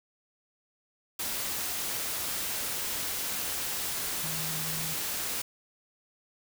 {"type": "tone in noise", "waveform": "sine", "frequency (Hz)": 158.6, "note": "D#3", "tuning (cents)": 33, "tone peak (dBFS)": -39, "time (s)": [4.23, 4.94], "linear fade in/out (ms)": 5, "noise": "white", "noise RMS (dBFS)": -33, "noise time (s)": [1.19, 5.42], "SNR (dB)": -9, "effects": []}